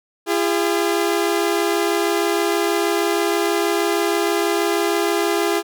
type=tone pair together; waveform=sawtooth; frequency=340.1 / 406.4 Hz; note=F4 / G#4; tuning=-46 / -38 cents; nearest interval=minor third; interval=308 cents; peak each=-16 dBFS; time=0.26-5.63 s; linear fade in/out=50 ms; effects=none